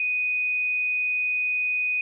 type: tone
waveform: sine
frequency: 2489 Hz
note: D#7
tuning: in tune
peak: -22 dBFS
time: 0-2.01 s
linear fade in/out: 2 ms
effects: none